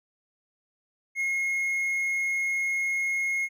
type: tone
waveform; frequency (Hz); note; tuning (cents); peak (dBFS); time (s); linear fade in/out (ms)
triangle; 2157; C#7; -48; -23; 1.15-3.49; 50
effects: none